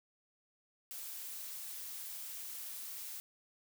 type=noise; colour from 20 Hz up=blue; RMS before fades=-45 dBFS; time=0.91-3.2 s; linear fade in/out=0 ms; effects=none